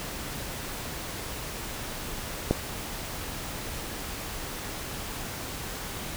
click, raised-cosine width 2 ms, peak -8 dBFS, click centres 2.51 s, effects pink hiss -36 dBFS RMS until 6.16 s

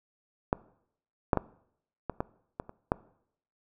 clicks, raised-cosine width 1 ms, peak -10 / -7 / -11 / -17 / -15 / -19 / -29 / -10 dBFS, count 8, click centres 0.529 / 1.332 / 1.373 / 2.097 / 2.205 / 2.599 / 2.694 / 2.919 s, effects noise-tail reverb RT60 0.7 s tail -21 dB re dry

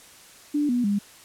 sine tone with pitch steps, 293.7 / 244.1 / 202.9 Hz, D4 / B3 / G#3, 0 / -20 / -40 cents, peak -20 dBFS, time 0.54-0.99 s, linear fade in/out 10 ms, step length 150 ms, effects white hiss -49 dBFS RMS until 1.24 s + low-pass 11000 Hz 12 dB/octave

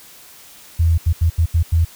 sine tone bursts at uneven times, 82.7 Hz, E2, 6 cents sharp, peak -11 dBFS, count 6, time 0.79-0.98 / 1.06-1.13 / 1.21-1.3 / 1.38-1.46 / 1.54-1.63 / 1.72-1.85 s, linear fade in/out 10 ms, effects white hiss -43 dBFS RMS until 1.95 s

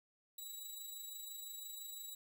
10% pulse tone with amplitude modulation, 3902 Hz, B7, 22 cents flat, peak -37 dBFS, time 0.38-2.15 s, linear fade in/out 5 ms, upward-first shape sine, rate 25.9 Hz, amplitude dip 40%, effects none

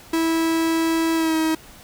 45% pulse tone with pitch glide, 326.9 to 318.5 Hz, E4 to D#4, -14 to +41 cents, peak -18 dBFS, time 0.13-1.55 s, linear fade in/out 5 ms, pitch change -45 cents, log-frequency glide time 1.15-1.36 s, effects pink hiss -45 dBFS RMS until 1.83 s

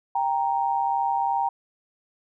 sine tone pair together, 789.6 / 932.3 Hz, G5 / A#5, +12 / 0 cents, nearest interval minor third, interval 288 cents, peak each -24 dBFS, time 0.15-1.49 s, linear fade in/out 5 ms, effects none

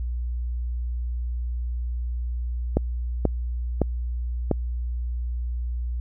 clicks, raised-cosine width 2 ms, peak -6 dBFS, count 4, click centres 2.77 / 3.253 / 3.817 / 4.513 s, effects added 60 Hz sine -25 dBFS peak until 6 s

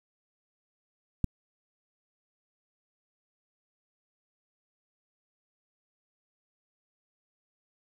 click, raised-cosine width 5 ms, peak -13 dBFS, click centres 1.243 s, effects 8-bit

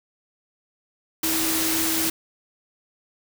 sine tone in noise, 322.6 Hz, E4, 37 cents flat, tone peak -27 dBFS, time 1.23-2.1 s, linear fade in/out 5 ms, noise white, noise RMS -24 dBFS, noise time 1.23-2.1 s, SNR -6 dB, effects none

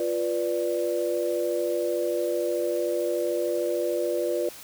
sine chord, B diminished, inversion second, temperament equal, 349.2 / 493.9 / 587.3 Hz, F4 / B4 / D5, 0 / 0 / 0 cents, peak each -28 dBFS, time 0-4.49 s, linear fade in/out 2 ms, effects white hiss -44 dBFS RMS until 4.63 s

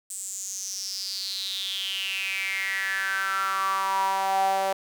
sawtooth tone with high-pass filter sweep, 193.2 Hz, G3, 25 cents flat, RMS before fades -28 dBFS, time 0.1-4.73 s, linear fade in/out 5 ms, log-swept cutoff 8200 to 650 Hz, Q 7.7, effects none

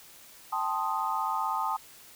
sine chord, A half-diminished seventh, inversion third, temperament equal, 784 / 880 / 1046.5 / 1244.5 Hz, G5 / A5 / C6 / Eb6, 0 / 0 / 0 / 0 cents, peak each -35 / -31 / -34 / -32 dBFS, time 0.52-1.77 s, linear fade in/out 10 ms, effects white hiss -52 dBFS RMS until 2.15 s

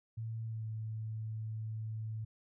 sine tone with pitch glide, 112.7 to 109.94 Hz, A2 to A2, +42 to -1 cents, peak -37 dBFS, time 0.17-2.25 s, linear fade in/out 10 ms, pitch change -43 cents, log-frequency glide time 0.45-0.66 s, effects none

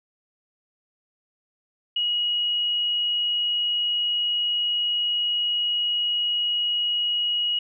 sine tone, 2900 Hz, F#7, 35 cents flat, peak -21 dBFS, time 1.96-7.59 s, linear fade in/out 5 ms, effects none

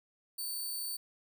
5% pulse tone, 4532 Hz, C#8, 37 cents sharp, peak -29 dBFS, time 0.38-0.97 s, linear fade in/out 10 ms, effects none

